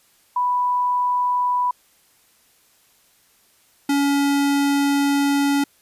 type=tone pair in turn; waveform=sine / square; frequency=987.8 / 282.2 Hz; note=B5 / C#4; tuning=0 / +31 cents; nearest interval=octave + minor seventh; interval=2169 cents; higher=first; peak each=-17 dBFS; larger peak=neither; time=0.36-1.71 / 3.89-5.64 s; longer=second; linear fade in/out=5 ms; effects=white hiss -58 dBFS RMS until 5.81 s + resampled to 32000 Hz